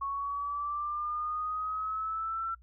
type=linear sweep; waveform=sine; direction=up; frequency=1102 to 1349 Hz; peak=-31 dBFS; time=0.01-2.55 s; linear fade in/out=10 ms; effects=noise-tail reverb RT60 0.1 s tail -24 dB re dry + added 60 Hz sine -54 dBFS peak until 2.62 s